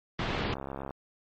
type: low-pass noise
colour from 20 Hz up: pink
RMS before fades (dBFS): -32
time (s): 0.19-0.54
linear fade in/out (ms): 2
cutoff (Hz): 3800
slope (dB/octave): 24
type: click train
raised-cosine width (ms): 1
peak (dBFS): -23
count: 43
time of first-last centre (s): 0.29-0.908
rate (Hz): 68
effects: MP3 32 kbps